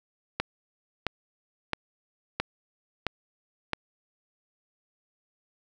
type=click train; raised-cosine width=0.3 ms; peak=-10 dBFS; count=6; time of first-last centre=0.4-3.733 s; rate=1.5 Hz; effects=8-bit